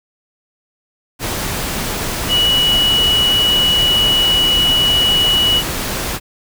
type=tone in noise; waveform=sine; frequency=2932 Hz; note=F#7; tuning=16 cents flat; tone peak=-11 dBFS; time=2.28-5.63 s; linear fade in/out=50 ms; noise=pink; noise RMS=-21 dBFS; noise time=1.19-6.2 s; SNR=+7 dB; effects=none